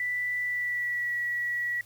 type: tone with pitch glide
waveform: sine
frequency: 1975.5 to 1933.7 Hz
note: B6 to B6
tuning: 0 to -37 cents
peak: -27 dBFS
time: 0-1.81 s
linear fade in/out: 2 ms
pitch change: -37 cents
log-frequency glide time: 0.42-1.14 s
effects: added 107 Hz sine -59 dBFS peak until 1.85 s + white hiss -57 dBFS RMS until 1.85 s